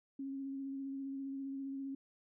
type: tone with vibrato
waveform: sine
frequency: 272.3 Hz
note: C#4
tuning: 31 cents flat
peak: -39 dBFS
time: 0.19-1.95 s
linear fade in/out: 5 ms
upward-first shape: sine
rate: 15 Hz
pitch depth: 18 cents each way
effects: none

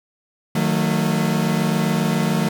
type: tone cluster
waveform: 40% pulse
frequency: 156.2 / 183.4 / 224.5 Hz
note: D#3 / F#3 / A3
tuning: +7 / -15 / +35 cents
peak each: -21 dBFS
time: 0.55-2.49 s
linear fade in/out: 5 ms
effects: none

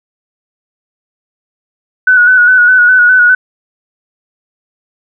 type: tone with vibrato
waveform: sine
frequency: 1480 Hz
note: F#6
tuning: in tune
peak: -3 dBFS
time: 2.07-3.35 s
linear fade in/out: 5 ms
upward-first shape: square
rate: 4.9 Hz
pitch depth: 32 cents each way
effects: none

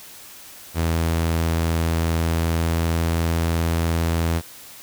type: tone with pitch glide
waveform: sawtooth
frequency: 82.41 to 83.03 Hz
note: E2 to E2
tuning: 0 to +13 cents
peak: -15 dBFS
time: 0.74-4.42 s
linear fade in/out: 50 ms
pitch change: +13 cents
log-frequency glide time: 2.19-3.07 s
effects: white hiss -42 dBFS RMS until 4.82 s

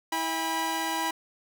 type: tone cluster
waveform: sawtooth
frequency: 325.3 / 805 / 978 Hz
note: E4 / G5 / B5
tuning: -23 / +46 / -17 cents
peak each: -30 / -29 / -26 dBFS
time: 0.12-1.11 s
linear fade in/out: 5 ms
effects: none

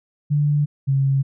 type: tone pair in turn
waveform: sine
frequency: 146.83 / 136.38 Hz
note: D3 / C#3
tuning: 0 / -28 cents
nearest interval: minor second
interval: 128 cents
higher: first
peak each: -15 dBFS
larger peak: neither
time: 0.3-0.66 / 0.87-1.23 s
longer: neither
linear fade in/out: 20 ms
effects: none

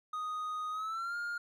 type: tone with pitch glide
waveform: triangle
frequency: 1244.5 to 1413.1 Hz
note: D#6 to F6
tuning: 0 to +20 cents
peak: -33 dBFS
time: 0.13-1.38 s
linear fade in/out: 5 ms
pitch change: +220 cents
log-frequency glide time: 0.71-1.16 s
effects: none

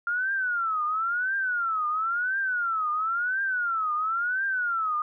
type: tone with vibrato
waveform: sine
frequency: 1390 Hz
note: F6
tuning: 9 cents flat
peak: -24 dBFS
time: 0.07-5.02 s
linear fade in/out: 2 ms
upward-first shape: triangle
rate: 0.97 Hz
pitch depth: 250 cents each way
effects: none

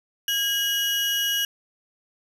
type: tone pair together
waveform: 35% pulse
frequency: 1631 / 2906 Hz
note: G#6 / F#7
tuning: -32 / -32 cents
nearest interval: minor seventh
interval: 1000 cents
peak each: -27 / -21 dBFS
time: 0.28-1.45 s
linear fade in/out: 2 ms
effects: none

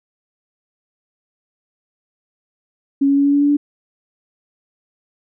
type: tone with pitch steps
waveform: sine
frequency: 277.2 / 279.3 / 281.4 / 283.5 / 285.7 / 287.8 / 290 Hz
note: C#4 / C#4 / C#4 / C#4 / D4 / D4 / D4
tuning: 0 / +13 / +26 / +39 / -48 / -35 / -22 cents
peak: -11 dBFS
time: 3.01-3.57 s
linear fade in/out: 10 ms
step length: 80 ms
effects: none

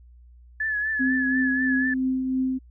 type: tone with vibrato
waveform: sine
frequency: 1722 Hz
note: A6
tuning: 38 cents flat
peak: -23 dBFS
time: 0.6-1.94 s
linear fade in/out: 5 ms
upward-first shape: triangle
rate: 4.1 Hz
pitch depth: 56 cents each way
type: tone with tremolo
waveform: sine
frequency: 260 Hz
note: C4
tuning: 11 cents flat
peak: -20 dBFS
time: 0.99-2.59 s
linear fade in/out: 20 ms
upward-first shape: triangle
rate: 3 Hz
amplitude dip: 40%
effects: added 60 Hz sine -47 dBFS peak until 2.7 s

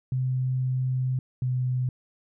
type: tone pair in turn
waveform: sine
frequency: 128.8 / 126.81 Hz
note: C3 / B2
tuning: -27 / +46 cents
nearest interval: unison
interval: 27 cents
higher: first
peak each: -23 dBFS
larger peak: neither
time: 0.12-1.19 / 1.42-1.89 s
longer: first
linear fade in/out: 2 ms
effects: none

